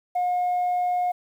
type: tone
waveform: sine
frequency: 718 Hz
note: F5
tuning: 48 cents sharp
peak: -19 dBFS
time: 0.15-1.12 s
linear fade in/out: 10 ms
effects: tanh soft clip ceiling -19 dBFS + 9-bit